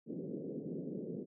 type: band-pass noise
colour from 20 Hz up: pink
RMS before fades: -42 dBFS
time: 0.06-1.26 s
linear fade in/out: 50 ms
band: 150 to 490 Hz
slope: 48 dB/octave
effects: none